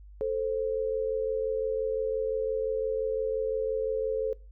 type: tone pair together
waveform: sine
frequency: 440 / 525.8 Hz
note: A4 / C5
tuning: 0 / +8 cents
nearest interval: minor third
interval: 308 cents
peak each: -28 / -31 dBFS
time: 0.21-4.33 s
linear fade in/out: 0 ms
effects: noise-tail reverb RT60 0.3 s tail -21 dB re dry + added 50 Hz sine -46 dBFS peak until 4.51 s